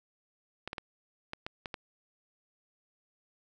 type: clicks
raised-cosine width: 0.3 ms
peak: -21 dBFS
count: 7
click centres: 0.676 / 0.731 / 0.782 / 1.334 / 1.465 / 1.658 / 1.742 s
effects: none